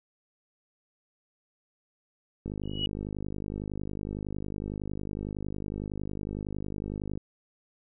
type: click train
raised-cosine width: 3 ms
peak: -22 dBFS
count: 241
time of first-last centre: 2.46-7.175 s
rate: 50.9 Hz
type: tone with exponential growth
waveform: sine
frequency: 2920 Hz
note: F#7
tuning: 24 cents flat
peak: -23 dBFS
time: 2.63-2.86 s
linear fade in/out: 1 ms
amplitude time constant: 48 ms
effects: none